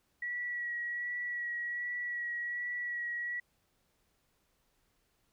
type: tone with vibrato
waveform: sine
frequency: 1929 Hz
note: B6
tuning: 41 cents flat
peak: -34 dBFS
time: 0.22-3.4 s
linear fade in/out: 5 ms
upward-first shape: sine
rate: 1.3 Hz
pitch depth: 17 cents each way
effects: pink hiss -75 dBFS RMS until 5.32 s